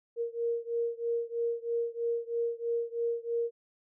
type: beating tone pair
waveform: sine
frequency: 466.2 / 469.3 Hz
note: A#4 / A#4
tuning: 0 / +12 cents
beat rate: 3.1 Hz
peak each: -32 / -33 dBFS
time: 0.16-3.51 s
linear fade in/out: 50 ms
effects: none